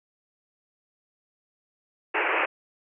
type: band-pass noise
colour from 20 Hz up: white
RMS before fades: -25 dBFS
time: 2.14-2.46 s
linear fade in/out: 10 ms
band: 320 to 2700 Hz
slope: 96 dB/octave
effects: none